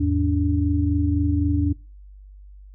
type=tone cluster; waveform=sine; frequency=81.3 / 105.2 / 288.7 Hz; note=E2 / G#2 / D4; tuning=-23 / +23 / -30 cents; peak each=-21 / -26 / -21 dBFS; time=0-1.73 s; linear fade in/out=10 ms; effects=noise-tail reverb RT60 0.3 s tail -22 dB re dry + added 49 Hz sine -41 dBFS peak until 2.74 s